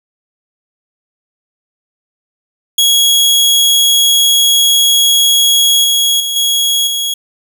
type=tone with level steps; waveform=sawtooth; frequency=3322 Hz; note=G#7; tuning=in tune; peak=-4 / -6 / -12 / -7 / -11 dBFS; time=2.78-7.14 s; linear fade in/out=5 ms; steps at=5.84 / 6.2 / 6.36 / 6.87 s; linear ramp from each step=2 ms; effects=none